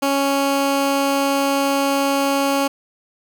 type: tone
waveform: 15% pulse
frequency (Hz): 277.2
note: C#4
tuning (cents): 0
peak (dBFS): -10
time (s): 0.02-2.68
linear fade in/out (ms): 10
effects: none